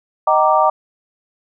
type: chord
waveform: sine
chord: Eb major seventh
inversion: none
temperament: equal with one note detuned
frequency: 622.3 / 767 / 932.3 / 1174.7 Hz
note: Eb5 / G5 / Bb5 / D6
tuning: 0 / -38 / 0 / 0 cents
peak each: -16 dBFS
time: 0.27-0.7 s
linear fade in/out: 5 ms
effects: none